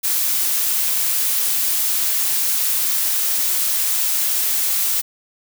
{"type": "noise", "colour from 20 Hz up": "blue", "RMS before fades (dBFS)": -19, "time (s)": [0.03, 5.02], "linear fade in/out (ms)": 20, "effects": []}